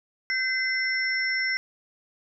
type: tone cluster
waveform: sine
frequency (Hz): 1545 / 2044 / 5400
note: G6 / C7 / E8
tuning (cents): -26 / -41 / +41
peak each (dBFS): -31 / -25 / -31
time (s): 0.3-1.57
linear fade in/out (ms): 0
effects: none